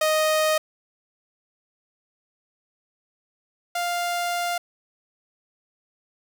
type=tone pair in turn; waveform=sawtooth; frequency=622.3 / 699.3 Hz; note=D#5 / F5; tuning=0 / +2 cents; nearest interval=major second; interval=202 cents; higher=second; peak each=-15 / -20 dBFS; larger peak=first; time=0.01-0.58 / 3.75-4.58 s; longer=second; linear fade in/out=5 ms; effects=none